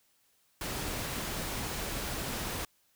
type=noise; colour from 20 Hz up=pink; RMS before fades=-36 dBFS; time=0.61-2.65 s; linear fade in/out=2 ms; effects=white hiss -70 dBFS RMS until 2.95 s